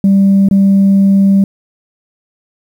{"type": "tone with dropouts", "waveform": "sine", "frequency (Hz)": 196, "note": "G3", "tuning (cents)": 0, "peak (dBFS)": -3, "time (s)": [0.04, 1.44], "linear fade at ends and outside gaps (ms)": 2, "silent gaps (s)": [0.487, 0.511], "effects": ["tanh soft clip ceiling -3 dBFS", "7-bit"]}